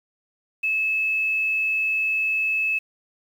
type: tone with quantisation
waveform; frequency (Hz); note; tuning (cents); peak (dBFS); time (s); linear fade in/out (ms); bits
sine; 2600; E7; -24; -20; 0.63-2.79; 10; 8
effects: none